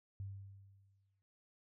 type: tone with exponential decay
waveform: sine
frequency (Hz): 98.2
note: G2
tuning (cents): +4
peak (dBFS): -40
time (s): 0.2-1.22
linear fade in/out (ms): 0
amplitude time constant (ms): 220
effects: none